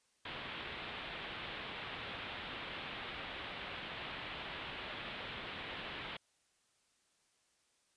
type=low-pass noise; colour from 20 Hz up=white; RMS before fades=-45 dBFS; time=0.25-6.17 s; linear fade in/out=5 ms; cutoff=3600 Hz; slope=48 dB/octave; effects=white hiss -75 dBFS RMS until 7.96 s + resampled to 22050 Hz